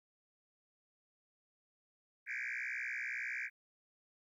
sine tone with frequency modulation, 1975.5 Hz, B6, in tune, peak -36 dBFS, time 2.26-3.5 s, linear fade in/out 50 ms, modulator 61.4 Hz, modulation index 6.6, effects tanh soft clip ceiling -35 dBFS + 13-bit

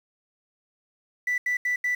sine tone bursts, 1975.5 Hz, B6, in tune, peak -21 dBFS, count 4, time 1.27-1.95 s, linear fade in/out 5 ms, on 110 ms, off 80 ms, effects tanh soft clip ceiling -19 dBFS + 8-bit

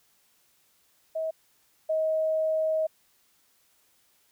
sine tone pair in turn, 640 / 632.3 Hz, D#5 / D#5, +49 / +28 cents, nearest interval unison, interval 21 cents, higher first, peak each -27 / -23 dBFS, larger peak second, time 1.15-1.31 / 1.89-2.87 s, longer second, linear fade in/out 10 ms, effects white hiss -66 dBFS RMS until 4.31 s

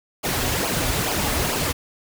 pink noise with flanger, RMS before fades -23 dBFS, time 0.23-1.73 s, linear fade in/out 20 ms, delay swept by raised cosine 0.52 to 6.02 ms, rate 2.3 Hz, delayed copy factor -0.7, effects none

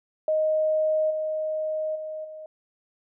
sine tone with level steps, 623 Hz, D#5, 2 cents sharp, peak -20 / -25 / -31 / -37 dBFS, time 0.28-2.46 s, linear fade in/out 2 ms, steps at 1.1 / 1.95 / 2.24 s, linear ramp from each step 10 ms, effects none

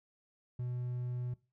triangle tone, 123.47 Hz, B2, in tune, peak -33 dBFS, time 0.59-1.34 s, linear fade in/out 5 ms, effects noise-tail reverb RT60 0.3 s tail -20 dB re dry

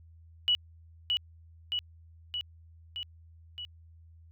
sine tone with echo, 2938 Hz, F#7, 13 cents flat, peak -22 dBFS, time 0.48-0.55 s, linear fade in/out 0 ms, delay 620 ms, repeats 5, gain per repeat -3 dB, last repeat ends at 3.65 s, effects added 82 Hz sine -52 dBFS peak until 4.31 s

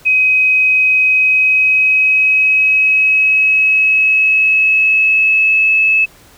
sine tone with pitch glide, 2526 to 2597 Hz, D#7 to E7, +26 to -26 cents, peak -8 dBFS, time 0.05-6.06 s, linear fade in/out 20 ms, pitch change +48 cents, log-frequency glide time 1.06-5.8 s, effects pink hiss -44 dBFS RMS until 6.37 s

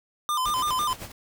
square tone with vibrato, 1108.7 Hz, C#6, in tune, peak -24 dBFS, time 0.29-0.93 s, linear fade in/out 0 ms, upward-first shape square, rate 6 Hz, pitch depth 140 cents each way
pink noise with tremolo, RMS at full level -37 dBFS, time 0.45-1.12 s, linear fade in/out 5 ms, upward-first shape sine, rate 9 Hz, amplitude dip 70%
effects none

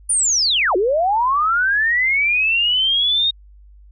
sine linear two-way sweep, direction down then up, 9580 to 344.7 to 3736 Hz, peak -14 dBFS, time 0.09-3.31 s, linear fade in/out 10 ms, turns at 0.76 s, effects added 50 Hz sine -42 dBFS peak until 3.91 s

